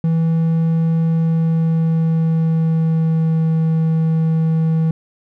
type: tone with pitch glide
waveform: triangle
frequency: 163.5 to 161.06 Hz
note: E3 to E3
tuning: -14 to -40 cents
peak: -11 dBFS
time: 0.04-4.91 s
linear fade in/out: 2 ms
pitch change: -26 cents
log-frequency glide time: 1.06-3.49 s
effects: none